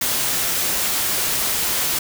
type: noise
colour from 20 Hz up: white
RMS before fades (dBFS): -21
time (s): 0.01-1.99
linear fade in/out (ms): 5
effects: none